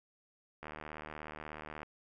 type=click train; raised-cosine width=0.5 ms; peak=-29 dBFS; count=93; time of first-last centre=0.63-1.831 s; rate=76.6 Hz; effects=none